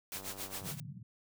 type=noise with tremolo; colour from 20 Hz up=white; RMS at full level=-40 dBFS; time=0.12-0.8 s; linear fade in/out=0 ms; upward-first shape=sine; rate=7.4 Hz; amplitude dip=85%
type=click train; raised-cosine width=1 ms; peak=-36 dBFS; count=54; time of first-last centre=0.16-0.711 s; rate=96.2 Hz
type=band-pass noise; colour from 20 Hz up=white; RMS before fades=-46 dBFS; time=0.61-1.03 s; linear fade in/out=10 ms; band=110 to 180 Hz; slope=48 dB/octave
effects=none